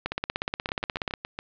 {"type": "two click trains", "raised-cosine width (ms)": 0.3, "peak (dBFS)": [-17, -11], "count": [6, 19], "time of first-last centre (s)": [[0.69, 1.389], [0.06, 1.138]], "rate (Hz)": [7.15, 16.7], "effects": ["resampled to 11025 Hz", "7-bit"]}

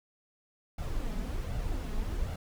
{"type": "noise with flanger", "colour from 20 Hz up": "brown", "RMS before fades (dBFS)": -33, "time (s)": [0.78, 2.36], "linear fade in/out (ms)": 5, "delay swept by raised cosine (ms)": [1.4, 4.8], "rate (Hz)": 1.3, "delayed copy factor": 0.5, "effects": []}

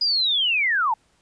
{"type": "linear sweep", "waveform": "sine", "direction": "down", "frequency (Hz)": [4978, 830.6], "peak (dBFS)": -18, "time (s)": [0.01, 0.94], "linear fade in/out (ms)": 5, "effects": ["pink hiss -63 dBFS RMS until 1.21 s", "resampled to 22050 Hz"]}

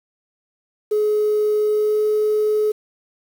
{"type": "tone with pitch glide", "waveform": "sine", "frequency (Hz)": [423.1, 426], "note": ["G#4", "G#4"], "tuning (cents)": [32, 44], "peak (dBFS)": -14, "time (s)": [0.91, 2.72], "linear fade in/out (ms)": 10, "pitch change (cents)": 12, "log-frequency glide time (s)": [1.55, 2.03], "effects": ["tanh soft clip ceiling -12 dBFS", "7-bit"]}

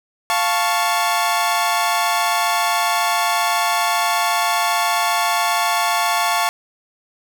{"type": "chord", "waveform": "sawtooth", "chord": "F augmented", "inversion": "none", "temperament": "equal", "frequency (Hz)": [698.5, 880, 1108.7], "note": ["F5", "A5", "C#6"], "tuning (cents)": [0, 0, 0], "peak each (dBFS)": -17, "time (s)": [0.3, 6.49], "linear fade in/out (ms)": 0, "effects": []}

